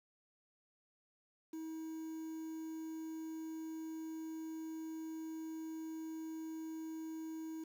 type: tone with quantisation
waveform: triangle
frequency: 320 Hz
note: D#4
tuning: 49 cents sharp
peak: -40 dBFS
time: 1.53-7.64 s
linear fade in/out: 5 ms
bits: 10
effects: none